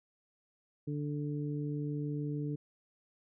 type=harmonic tone; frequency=146.83 Hz; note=D3; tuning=in tune; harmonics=1 / 2 / 3; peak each=-35 / -38 / -44 dBFS; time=0.87-2.56 s; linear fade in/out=10 ms; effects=none